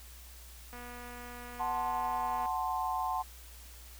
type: click train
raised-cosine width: 0.5 ms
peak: -33 dBFS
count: 421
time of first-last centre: 0.73-2.458 s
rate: 243 Hz
type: chord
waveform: sine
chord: F# diminished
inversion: none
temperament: equal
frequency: 740 / 880 / 1046.5 Hz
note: F#5 / A5 / C6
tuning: 0 / 0 / 0 cents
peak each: -35 dBFS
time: 1.59-3.23 s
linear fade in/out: 20 ms
effects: added 60 Hz sine -50 dBFS peak until 3.99 s + white hiss -54 dBFS RMS until 3.99 s